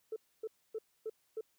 sine tone bursts, 440 Hz, A4, in tune, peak -35 dBFS, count 5, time 0.12-1.41 s, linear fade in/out 5 ms, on 42 ms, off 270 ms, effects tanh soft clip ceiling -32 dBFS + white hiss -75 dBFS RMS until 1.58 s

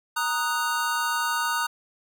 square chord, D# minor, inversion second, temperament equal, 932.3 / 1244.5 / 1480 Hz, A#5 / D#6 / F#6, 0 / 0 / 0 cents, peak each -29 dBFS, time 0.16-1.67 s, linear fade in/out 10 ms, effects none

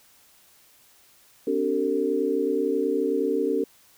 sine tone cluster, 258.2 / 289.1 / 384.1 / 452 Hz, C4 / D4 / G4 / A4, -23 / -27 / -35 / +47 cents, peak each -31 / -27 / -27 / -25 dBFS, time 1.47-3.64 s, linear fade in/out 5 ms, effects white hiss -57 dBFS RMS until 3.97 s

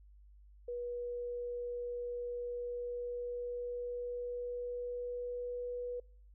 sine tone with pitch glide, 484.5 to 489.6 Hz, B4 to B4, -33 to -15 cents, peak -37 dBFS, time 0.68-6 s, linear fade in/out 5 ms, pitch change +18 cents, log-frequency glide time 2.42-5.69 s, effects noise-tail reverb RT60 0.5 s tail -26 dB re dry + added 50 Hz sine -56 dBFS peak until 6.34 s

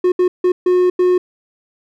triangle tone bursts at uneven times, 362.1 Hz, F#4, 37 cents flat, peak -8 dBFS, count 5, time 0.04-0.12 / 0.19-0.28 / 0.44-0.52 / 0.66-0.9 / 0.99-1.18 s, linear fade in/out 5 ms, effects none

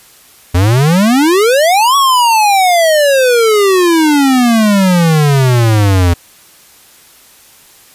square exponential two-way sweep, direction up then down, 84.6 to 1133 to 84.6 Hz, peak -7 dBFS, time 0.54-6.14 s, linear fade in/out 10 ms, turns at 1.96 s, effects white hiss -42 dBFS RMS until 7.94 s + resampled to 32000 Hz

